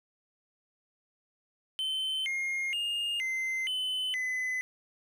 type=tone with pitch steps; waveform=triangle; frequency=3074 / 2135 / 2831 / 2071 / 3030 / 2018 Hz; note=G7 / C7 / F7 / C7 / F#7 / B6; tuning=-35 / +34 / +23 / -18 / +40 / +37 cents; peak=-28 dBFS; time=1.79-4.61 s; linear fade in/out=0 ms; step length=470 ms; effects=none